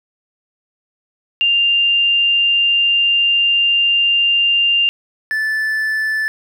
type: tone pair in turn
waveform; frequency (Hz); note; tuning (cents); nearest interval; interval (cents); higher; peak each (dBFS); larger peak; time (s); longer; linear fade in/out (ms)
sine / triangle; 2794 / 1750.6; F7 / A6; 0 / -9; minor sixth; 809; first; -11 / -14; first; 1.41-4.89 / 5.31-6.28; first; 0
effects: none